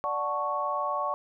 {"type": "chord", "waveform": "sine", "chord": "D major seventh", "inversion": "none", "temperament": "equal", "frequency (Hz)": [587.3, 740, 880, 1108.7], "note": ["D5", "F#5", "A5", "C#6"], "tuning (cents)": [0, 0, 0, 0], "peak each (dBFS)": [-33, -35, -35, -29], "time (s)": [0.04, 1.14], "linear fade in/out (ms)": 0, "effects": []}